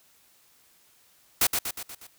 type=noise with echo; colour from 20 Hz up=white; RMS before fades=-21 dBFS; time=1.41-1.47 s; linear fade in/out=5 ms; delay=120 ms; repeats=5; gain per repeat=-5 dB; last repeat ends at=2.07 s; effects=white hiss -61 dBFS RMS until 2.18 s